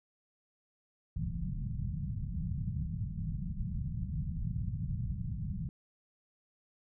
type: low-pass noise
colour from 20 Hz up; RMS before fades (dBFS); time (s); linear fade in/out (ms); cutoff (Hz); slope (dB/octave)
white; -36; 1.16-5.69; 2; 180; 48
effects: none